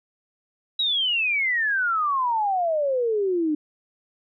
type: exponential sweep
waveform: sine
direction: down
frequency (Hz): 3903 to 294.9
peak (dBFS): -20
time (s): 0.79-3.55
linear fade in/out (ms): 5
effects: none

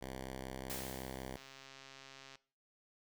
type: tone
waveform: 5% pulse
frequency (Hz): 65.41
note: C2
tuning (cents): 0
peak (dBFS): -32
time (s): 0.01-1.37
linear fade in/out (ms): 10
type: noise with exponential decay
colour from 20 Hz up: white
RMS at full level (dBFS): -42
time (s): 0.7-1.67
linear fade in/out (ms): 0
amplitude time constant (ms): 210
type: click train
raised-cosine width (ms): 0.2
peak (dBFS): -36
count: 134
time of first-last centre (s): 1.37-2.355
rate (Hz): 135
effects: noise-tail reverb RT60 0.4 s tail -19 dB re dry

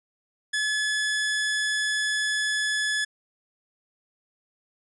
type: tone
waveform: sawtooth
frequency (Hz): 1712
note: A6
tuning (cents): -48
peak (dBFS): -20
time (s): 0.53-3.05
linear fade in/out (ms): 10
effects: resampled to 24000 Hz

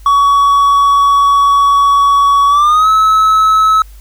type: tone with pitch glide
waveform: triangle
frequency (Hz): 1127 to 1294.6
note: C#6 to E6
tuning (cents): +28 to -32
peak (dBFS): -4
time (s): 0.06-3.82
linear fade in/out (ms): 2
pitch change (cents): +240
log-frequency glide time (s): 2.48-2.89
effects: added 50 Hz sine -32 dBFS peak until 4 s + white hiss -47 dBFS RMS until 4 s

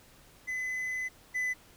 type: tone pair in turn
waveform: triangle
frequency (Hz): 2017 / 2005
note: B6 / B6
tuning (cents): +36 / +26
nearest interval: unison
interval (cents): 10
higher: first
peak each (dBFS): -30 / -27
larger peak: second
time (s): 0.47-1.09 / 1.34-1.54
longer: first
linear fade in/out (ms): 20
effects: pink hiss -58 dBFS RMS until 1.76 s

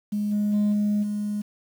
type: tone with level steps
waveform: sine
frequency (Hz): 207.7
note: G#3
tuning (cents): 0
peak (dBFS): -22 / -19 / -16 / -18 / -24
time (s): 0.12-1.42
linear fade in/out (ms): 10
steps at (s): 0.31 / 0.52 / 0.72 / 1.02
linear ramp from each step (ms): 20
effects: tanh soft clip ceiling -18 dBFS + 8-bit

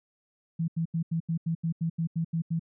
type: tone bursts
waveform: sine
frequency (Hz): 164.81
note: E3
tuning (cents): 0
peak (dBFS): -25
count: 12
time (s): 0.59-2.595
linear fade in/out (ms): 10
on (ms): 91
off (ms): 83
effects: none

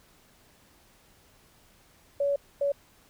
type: tone bursts at uneven times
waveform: sine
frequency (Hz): 565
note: C#5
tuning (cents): +33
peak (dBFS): -23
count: 2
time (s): 2.2-2.36 / 2.61-2.72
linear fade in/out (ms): 5
effects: pink hiss -60 dBFS RMS until 3.09 s

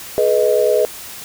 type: chord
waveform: sine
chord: G# minor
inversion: none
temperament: equal with one note detuned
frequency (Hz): 424.8 / 493.9 / 622.3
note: G#4 / B4 / D#5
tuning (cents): +39 / 0 / 0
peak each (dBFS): -16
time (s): 0.18-0.85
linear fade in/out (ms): 0
effects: white hiss -33 dBFS RMS until 1.24 s

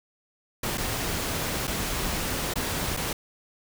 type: noise with dropouts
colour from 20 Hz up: pink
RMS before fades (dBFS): -29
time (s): 0.63-3.13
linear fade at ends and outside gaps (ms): 5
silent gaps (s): 0.775-0.779 / 1.672-1.676 / 2.538-2.556 / 2.967-2.971
effects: none

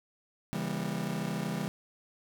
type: chord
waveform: 40% pulse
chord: C# diminished seventh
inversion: none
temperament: just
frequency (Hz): 138.59 / 166.31 / 199.57 / 239.5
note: C#3 / E3 / G3 / Bb3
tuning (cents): 0 / +16 / +31 / +47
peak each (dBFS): -39 / -35 / -35 / -39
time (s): 0.53-1.68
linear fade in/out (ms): 0
effects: none

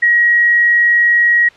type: tone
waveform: sine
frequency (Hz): 1900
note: A#6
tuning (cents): +33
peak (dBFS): -7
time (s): 0.02-1.49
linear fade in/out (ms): 10
effects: white hiss -43 dBFS RMS until 1.56 s + low-pass 3000 Hz 12 dB/octave

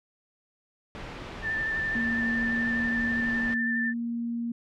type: noise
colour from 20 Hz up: pink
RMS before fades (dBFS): -38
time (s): 0.95-3.54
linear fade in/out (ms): 0
type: tone with vibrato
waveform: sine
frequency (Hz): 1777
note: A6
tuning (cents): +17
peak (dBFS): -26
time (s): 1.42-3.94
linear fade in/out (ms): 50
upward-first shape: sine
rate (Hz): 12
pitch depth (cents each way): 20
type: tone with pitch glide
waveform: sine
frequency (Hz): 233.1 to 234.6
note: A#3 to A#3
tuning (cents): 0 to +11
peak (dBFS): -28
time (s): 1.95-4.52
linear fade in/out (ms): 5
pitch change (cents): +11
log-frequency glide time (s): 2.5-2.6
effects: low-pass 3000 Hz 12 dB/octave

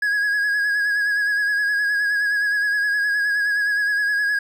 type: tone with vibrato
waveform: triangle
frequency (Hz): 1661.2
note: G#6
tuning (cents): 0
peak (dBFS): -16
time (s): 0.02-4.39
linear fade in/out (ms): 5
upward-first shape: sine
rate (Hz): 9.6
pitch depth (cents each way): 37
effects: none

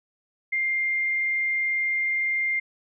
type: tone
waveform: sine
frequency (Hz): 2107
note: C7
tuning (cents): +12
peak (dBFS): -22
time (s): 0.52-2.6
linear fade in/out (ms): 10
effects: none

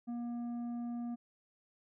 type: tone with tanh clipping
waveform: sine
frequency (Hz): 238.2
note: A#3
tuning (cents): +38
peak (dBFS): -38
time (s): 0.07-1.16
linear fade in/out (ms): 20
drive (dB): 7
effects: none

